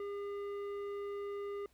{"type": "tone with tanh clipping", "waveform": "sine", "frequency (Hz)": 404.4, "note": "G#4", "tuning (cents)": -46, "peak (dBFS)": -40, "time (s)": [0, 1.66], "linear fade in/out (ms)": 2, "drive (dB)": 11, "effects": ["added 60 Hz sine -70 dBFS peak until 1.73 s", "pink hiss -72 dBFS RMS until 1.73 s"]}